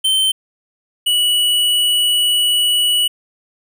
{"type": "tone pair in turn", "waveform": "square", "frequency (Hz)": [3101, 2941], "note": ["G7", "F#7"], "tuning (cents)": [-19, -11], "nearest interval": "minor second", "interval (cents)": 92, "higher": "first", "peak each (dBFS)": -13, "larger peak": "neither", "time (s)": [[0.04, 0.32], [1.06, 3.08]], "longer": "second", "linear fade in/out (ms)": 10, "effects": []}